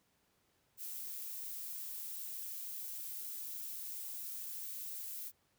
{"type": "noise", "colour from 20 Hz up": "violet", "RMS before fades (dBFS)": -44, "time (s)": [0.77, 5.32], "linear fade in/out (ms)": 50, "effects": ["pink hiss -75 dBFS RMS until 5.58 s", "high-pass 60 Hz 12 dB/octave"]}